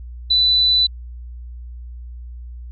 sine tone, 3985 Hz, B7, 15 cents sharp, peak -12 dBFS, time 0.3-0.87 s, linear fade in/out 10 ms, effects added 60 Hz sine -31 dBFS peak until 2.71 s

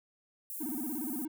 white high-pass noise, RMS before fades -41 dBFS, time 0.5-1.25 s, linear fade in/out 0 ms, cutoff 9600 Hz, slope 24 dB/octave
triangle tone with vibrato, 277.2 Hz, C#4, in tune, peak -33 dBFS, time 0.6-1.28 s, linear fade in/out 10 ms, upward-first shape square, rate 17 Hz, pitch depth 200 cents each way
effects none

